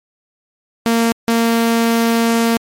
sawtooth tone bursts at uneven times, 230.3 Hz, A#3, 21 cents flat, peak -8 dBFS, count 2, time 0.86-1.12 / 1.28-2.57 s, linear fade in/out 0 ms, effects MP3 64 kbps

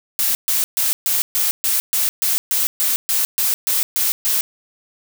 blue noise bursts, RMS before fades -18 dBFS, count 15, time 0.19-4.41 s, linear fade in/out 0 ms, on 160 ms, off 130 ms, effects none

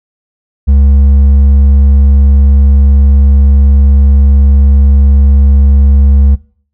sine tone with hard clipping, 69.3 Hz, C#2, in tune, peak -4 dBFS, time 0.67-6.36 s, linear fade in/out 20 ms, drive 4 dB, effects noise-tail reverb RT60 0.5 s tail -20 dB re dry

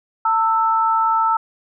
sine tone pair together, 897.9 / 1318.5 Hz, A5 / E6, +35 / 0 cents, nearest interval perfect fifth, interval 665 cents, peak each -17 dBFS, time 0.25-1.37 s, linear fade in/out 5 ms, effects none

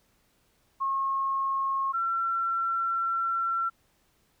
sine tone pair in turn, 1084 / 1354.5 Hz, C#6 / E6, -39 / +47 cents, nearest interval major third, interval 386 cents, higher second, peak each -25 dBFS, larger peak neither, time 0.8-1.93 / 1.93-3.7 s, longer second, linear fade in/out 20 ms, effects pink hiss -68 dBFS RMS until 4.4 s

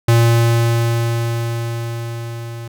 square tone with level ramp, 116.54 Hz, A#2, in tune, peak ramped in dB -9 to -28 dBFS, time 0.08-2.68 s, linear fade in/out 5 ms, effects none

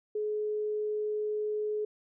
sine tone, 423.8 Hz, G#4, 35 cents sharp, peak -29 dBFS, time 0.15-1.85 s, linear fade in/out 5 ms, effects none

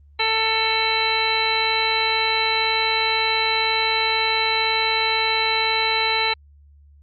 harmonic tone, 444.5 Hz, A4, 18 cents sharp, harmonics 1 / 2 / 3 / 4 / 5 / 6 / 7 / 9, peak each -29 / -24 / -30 / -31 / -24 / -27 / -32 / -23 dBFS, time 0.19-6.34 s, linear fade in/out 10 ms, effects added 72 Hz sine -47 dBFS peak until 7.02 s + Opus 24 kbps

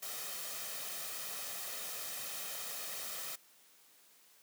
white noise with comb filter, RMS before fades -42 dBFS, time 0.02-3.36 s, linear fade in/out 10 ms, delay 1.6 ms, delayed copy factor +0.55, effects white hiss -64 dBFS RMS until 4.42 s + high-pass 200 Hz 12 dB/octave

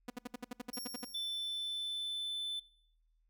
sawtooth tone bursts, 246 Hz, B3, 7 cents flat, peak -35 dBFS, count 12, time 0.08-1.047 s, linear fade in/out 5 ms, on 21 ms, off 65 ms
20% pulse tone with exponential decay, 5530 Hz, F8, 18 cents flat, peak -34 dBFS, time 0.73-2.3 s, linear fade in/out 5 ms, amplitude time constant 340 ms
triangle tone, 3520 Hz, A7, in tune, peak -34 dBFS, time 1.14-2.6 s, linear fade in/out 10 ms
effects noise-tail reverb RT60 0.8 s tail -24 dB re dry + added 40 Hz sine -70 dBFS peak until 3.29 s

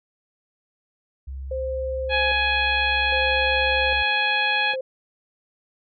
sine tone, 66.9 Hz, C2, 39 cents sharp, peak -30 dBFS, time 1.27-4.03 s, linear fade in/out 10 ms
sine tone with tremolo, 523.3 Hz, C5, in tune, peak -25 dBFS, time 1.51-4.81 s, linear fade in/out 5 ms, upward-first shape square, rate 0.62 Hz, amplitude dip 70%
harmonic tone, 836 Hz, G#5, 11 cents sharp, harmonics 1 / 2 / 3 / 4 / 5, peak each -26 / -24 / -23 / -27 / -33 dBFS, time 2.09-4.76 s, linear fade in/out 50 ms
effects none

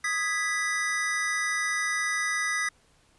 square chord, G# minor, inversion second, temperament equal, 1244.5 / 1661.2 / 1975.5 Hz, D#6 / G#6 / B6, 0 / 0 / 0 cents, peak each -34 / -34 / -28 dBFS, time 0.04-2.69 s, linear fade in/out 5 ms, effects pink hiss -63 dBFS RMS until 3.18 s + resampled to 24000 Hz

